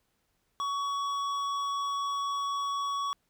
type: tone with hard clipping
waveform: sine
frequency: 1124 Hz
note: C#6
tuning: 24 cents sharp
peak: -31 dBFS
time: 0.6-3.13 s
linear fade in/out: 0 ms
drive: 10 dB
effects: pink hiss -75 dBFS RMS until 3.29 s